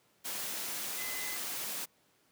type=tone in noise; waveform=sine; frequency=2032 Hz; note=B6; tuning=49 cents sharp; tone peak=-42 dBFS; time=0.97-1.38 s; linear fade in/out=20 ms; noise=white; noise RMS=-38 dBFS; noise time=0.24-1.86 s; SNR=-7 dB; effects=pink hiss -69 dBFS RMS until 2.31 s + high-pass 150 Hz 12 dB/octave